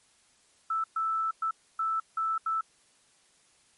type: tone bursts at uneven times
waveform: sine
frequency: 1318.5 Hz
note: E6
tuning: in tune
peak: -26 dBFS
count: 6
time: 0.7-0.84 / 0.96-1.31 / 1.42-1.51 / 1.79-2 / 2.17-2.38 / 2.46-2.61 s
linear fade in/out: 5 ms
effects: white hiss -64 dBFS RMS until 3.77 s + MP3 48 kbps